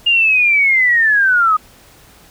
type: linear sweep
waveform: sine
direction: down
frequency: 2836 to 1229 Hz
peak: -9 dBFS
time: 0.06-1.57 s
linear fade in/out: 10 ms
effects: pink hiss -45 dBFS RMS until 2.3 s